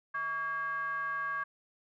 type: ring-modulated tone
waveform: triangle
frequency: 246.9 Hz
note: B3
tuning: in tune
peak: -27 dBFS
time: 0.14-1.44 s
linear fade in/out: 10 ms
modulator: 1380 Hz
effects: none